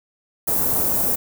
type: band-stop noise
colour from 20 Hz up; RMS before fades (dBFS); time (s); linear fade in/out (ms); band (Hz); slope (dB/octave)
white; -20; 0.47-1.16; 10; 690 to 14000; 12
effects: none